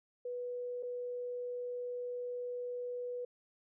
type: tone with dropouts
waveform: sine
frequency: 490.9 Hz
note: B4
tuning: 10 cents flat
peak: -37 dBFS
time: 0.25-3.25 s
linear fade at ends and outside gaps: 5 ms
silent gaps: 0.827-0.831 s
effects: none